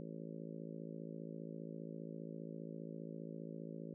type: harmonic tone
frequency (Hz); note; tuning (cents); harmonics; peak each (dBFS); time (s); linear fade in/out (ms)
55; A1; 0; 3 / 4 / 5 / 6 / 7 / 8 / 9 / 10; -49 / -51 / -53 / -56 / -55 / -57 / -58 / -57; 0-3.94; 0
effects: none